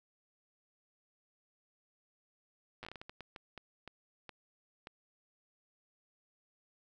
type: slowing click train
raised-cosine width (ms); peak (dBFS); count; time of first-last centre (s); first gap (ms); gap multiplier
0.3; -30; 15; 2.83-4.871; 8; 1.39
effects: none